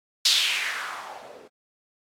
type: noise with low-pass filter sweep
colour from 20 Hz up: violet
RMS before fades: -27 dBFS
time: 0.25-1.48 s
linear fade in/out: 5 ms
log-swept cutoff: 4400 to 400 Hz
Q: 3.1
effects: AAC 64 kbps